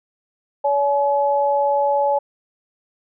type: tone pair together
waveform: sine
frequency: 568 / 851 Hz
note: C#5 / G#5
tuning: +42 / +42 cents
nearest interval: perfect fifth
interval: 700 cents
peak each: -18 dBFS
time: 0.64-2.19 s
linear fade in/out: 10 ms
effects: none